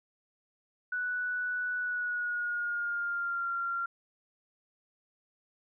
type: tone with pitch glide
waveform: sine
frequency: 1480 to 1380.9 Hz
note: F#6 to F6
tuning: 0 to -20 cents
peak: -30 dBFS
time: 0.92-3.86 s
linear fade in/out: 5 ms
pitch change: -120 cents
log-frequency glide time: 1.78-3.48 s
effects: none